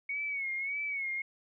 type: tone with vibrato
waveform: sine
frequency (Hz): 2217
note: C#7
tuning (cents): 0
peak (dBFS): -32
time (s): 0.09-1.22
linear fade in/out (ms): 5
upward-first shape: sine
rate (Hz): 1.7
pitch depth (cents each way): 75
effects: none